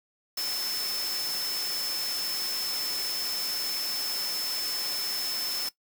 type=tone in noise; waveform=sine; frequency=5270 Hz; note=E8; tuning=1 cent flat; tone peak=-30 dBFS; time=0.37-5.69 s; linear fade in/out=5 ms; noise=white; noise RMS=-35 dBFS; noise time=0.37-5.69 s; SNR=+2 dB; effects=noise-tail reverb RT60 0.1 s tail -18 dB re dry + high-pass 200 Hz 12 dB/octave